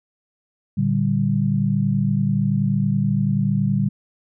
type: chord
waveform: sine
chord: G minor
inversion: first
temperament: equal with one note detuned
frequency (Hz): 114.87 / 146.83 / 196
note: Bb2 / D3 / G3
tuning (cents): -25 / 0 / 0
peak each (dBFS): -23 / -21 / -20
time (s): 0.77-3.89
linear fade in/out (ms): 10
effects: none